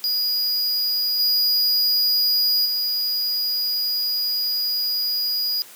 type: tone with level steps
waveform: square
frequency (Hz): 4895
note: D#8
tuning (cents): -29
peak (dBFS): -20 / -17 / -21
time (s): 0.04-5.62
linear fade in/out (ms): 0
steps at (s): 1.19 / 2.65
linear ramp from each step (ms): 10
effects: white hiss -44 dBFS RMS until 5.75 s + high-pass 200 Hz 12 dB/octave